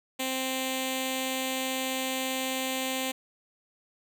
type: tone with notch filter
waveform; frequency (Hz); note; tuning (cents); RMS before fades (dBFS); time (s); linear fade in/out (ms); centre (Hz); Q
5% pulse; 261.6; C4; 0; -31; 0.19-3.12; 10; 1400; 0.8
effects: none